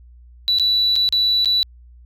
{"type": "tone with dropouts", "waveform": "sine", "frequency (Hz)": 3951, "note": "B7", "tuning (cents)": 0, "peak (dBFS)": -13, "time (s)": [0.48, 1.63], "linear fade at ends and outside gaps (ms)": 0, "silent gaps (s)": [[0.586, 0.597], [0.956, 0.962], [1.089, 1.125], [1.447, 1.457]], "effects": ["tanh soft clip ceiling -10 dBFS", "added 60 Hz sine -42 dBFS peak until 2.05 s"]}